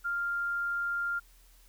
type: tone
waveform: sine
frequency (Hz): 1396.9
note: F6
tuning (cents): 0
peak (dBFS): -29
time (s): 0.04-1.2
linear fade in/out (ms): 20
effects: added 41 Hz sine -57 dBFS peak until 1.68 s + white hiss -63 dBFS RMS until 1.68 s